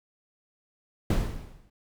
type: noise with exponential decay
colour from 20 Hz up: brown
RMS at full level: -20 dBFS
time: 1.1-1.7 s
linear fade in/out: 5 ms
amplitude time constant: 130 ms
effects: none